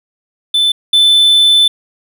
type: tone pair in turn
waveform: triangle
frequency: 3520 / 3520 Hz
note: A7 / A7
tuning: 0 / 0 cents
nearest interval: unison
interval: 0 cents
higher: neither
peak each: -7 / -4 dBFS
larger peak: second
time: 0.54-0.72 / 0.93-1.68 s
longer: second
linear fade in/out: 5 ms
effects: none